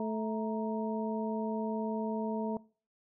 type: harmonic tone with a mistuned harmonic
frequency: 218.8 Hz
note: A3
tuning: 9 cents flat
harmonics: 1 / 2 / 3 / 4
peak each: -34 / -37 / -39 / -40 dBFS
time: 0-2.57 s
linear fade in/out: 2 ms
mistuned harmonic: 4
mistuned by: +110 cents
effects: noise-tail reverb RT60 0.4 s tail -22 dB re dry